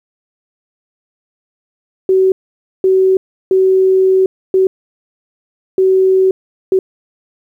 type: tone bursts at uneven times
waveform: sine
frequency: 378.2 Hz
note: F#4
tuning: 38 cents sharp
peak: -7 dBFS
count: 6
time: 2.09-2.32 / 2.84-3.17 / 3.51-4.26 / 4.54-4.67 / 5.78-6.31 / 6.72-6.79 s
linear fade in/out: 2 ms
effects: 8-bit